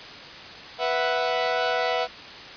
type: chord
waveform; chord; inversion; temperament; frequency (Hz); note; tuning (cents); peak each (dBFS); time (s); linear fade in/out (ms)
sawtooth; B suspended fourth; none; equal; 493.9 / 659.3 / 740; B4 / E5 / F#5; 0 / 0 / 0; -23; 0.78-2.08; 50
effects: white hiss -40 dBFS RMS until 2.56 s + resampled to 11025 Hz